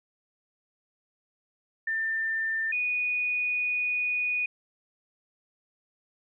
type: tone pair in turn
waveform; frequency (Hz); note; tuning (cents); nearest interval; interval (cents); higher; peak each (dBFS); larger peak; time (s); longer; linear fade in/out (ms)
sine; 1791 / 2470; A6 / D#7; +30 / -13; tritone; 557; second; -26 / -25; second; 1.87-2.72 / 2.72-4.46; second; 5
effects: none